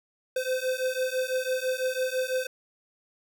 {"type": "beating tone pair", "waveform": "square", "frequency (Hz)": [511, 517], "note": ["C5", "C5"], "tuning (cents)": [-41, -21], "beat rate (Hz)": 6, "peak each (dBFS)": -30, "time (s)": [0.36, 2.47], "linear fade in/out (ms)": 5, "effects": []}